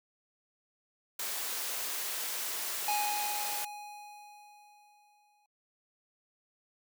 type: noise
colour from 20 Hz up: white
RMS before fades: -36 dBFS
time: 1.19-3.65 s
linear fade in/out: 5 ms
type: tone with exponential decay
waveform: square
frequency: 830.6 Hz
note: G#5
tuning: in tune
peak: -29 dBFS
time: 2.88-5.46 s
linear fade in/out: 2 ms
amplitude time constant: 560 ms
effects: noise-tail reverb RT60 0.1 s tail -25 dB re dry + high-pass 400 Hz 12 dB/octave